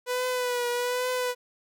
sawtooth tone with vibrato, 493.9 Hz, B4, in tune, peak -22 dBFS, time 0.06-1.35 s, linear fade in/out 50 ms, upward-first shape triangle, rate 1.2 Hz, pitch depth 44 cents each way, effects none

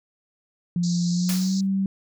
sine tone with pitch glide, 174.61 to 193.74 Hz, F3 to G3, 0 to -20 cents, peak -20 dBFS, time 0.76-1.86 s, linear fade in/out 2 ms, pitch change +180 cents, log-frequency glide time 1.11-1.6 s
pink band-pass noise, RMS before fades -36 dBFS, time 0.83-1.61 s, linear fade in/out 5 ms, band 4000 to 7300 Hz, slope 96 dB/octave
white noise with exponential decay, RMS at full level -28 dBFS, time 1.29-1.67 s, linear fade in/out 1 ms, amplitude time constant 81 ms
effects none

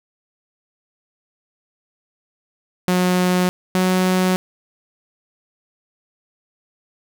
sawtooth tone pair in turn, 181.3 / 184.68 Hz, F#3 / F#3, -35 / -3 cents, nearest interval unison, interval 32 cents, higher second, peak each -11 dBFS, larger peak neither, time 2.88-3.49 / 3.75-4.36 s, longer neither, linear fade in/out 0 ms, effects none

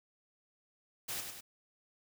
white noise with echo, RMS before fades -39 dBFS, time 1.08-1.21 s, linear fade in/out 10 ms, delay 100 ms, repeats 2, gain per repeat -5 dB, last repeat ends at 1.41 s, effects none

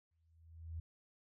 sine tone with exponential growth, 81.8 Hz, E2, 13 cents flat, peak -39 dBFS, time 0.11-0.8 s, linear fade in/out 5 ms, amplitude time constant 150 ms, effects none

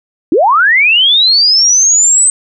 sine linear sweep, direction up, 274.1 to 8210 Hz, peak -5 dBFS, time 0.32-2.3 s, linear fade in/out 2 ms, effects none

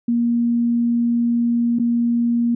sine tone with dropouts, 236.2 Hz, A#3, 23 cents sharp, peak -15 dBFS, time 0.08-2.55 s, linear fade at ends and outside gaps 5 ms, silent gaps 1.788-1.796 s, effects none

